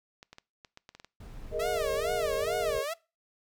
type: clicks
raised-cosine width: 0.2 ms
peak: -30 dBFS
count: 9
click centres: 0.229 / 0.33 / 0.384 / 0.648 / 0.774 / 0.891 / 0.95 / 0.999 / 1.046 s
type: noise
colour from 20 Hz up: brown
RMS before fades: -44 dBFS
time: 1.2-2.79 s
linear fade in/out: 5 ms
type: chord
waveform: sine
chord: Ab suspended second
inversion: none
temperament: equal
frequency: 415.3 / 466.2 / 622.3 Hz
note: Ab4 / Bb4 / Eb5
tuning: 0 / 0 / 0 cents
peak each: -35 / -33 / -32 dBFS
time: 1.51-2.85 s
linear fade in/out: 50 ms
type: tone with vibrato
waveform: sawtooth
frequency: 626 Hz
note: D#5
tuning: 10 cents sharp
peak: -28 dBFS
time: 1.59-2.94 s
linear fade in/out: 10 ms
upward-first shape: sine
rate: 2.3 Hz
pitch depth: 260 cents each way
effects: noise-tail reverb RT60 0.3 s tail -23 dB re dry